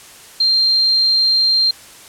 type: tone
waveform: sine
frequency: 4177 Hz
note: C8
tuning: 4 cents flat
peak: -11 dBFS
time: 0.4-1.71 s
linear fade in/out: 5 ms
effects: white hiss -40 dBFS RMS until 2.08 s + low-pass 11000 Hz 12 dB/octave